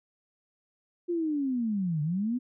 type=linear two-way sweep; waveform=sine; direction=down then up; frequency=354.8 to 144.8 to 256.4 Hz; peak=-26 dBFS; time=1.08-2.39 s; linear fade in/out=20 ms; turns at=2.02 s; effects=none